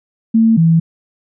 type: tone pair in turn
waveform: sine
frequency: 225 / 164.29 Hz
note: A3 / E3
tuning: +39 / -6 cents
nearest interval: perfect fourth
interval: 545 cents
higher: first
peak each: -7 dBFS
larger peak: neither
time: 0.34-0.57 / 0.57-0.8 s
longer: neither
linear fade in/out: 10 ms
effects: none